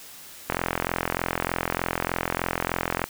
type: click train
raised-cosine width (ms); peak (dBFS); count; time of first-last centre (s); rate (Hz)
0.5; -8; 111; 0.5-3.04; 43.3
effects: white hiss -44 dBFS RMS until 3.09 s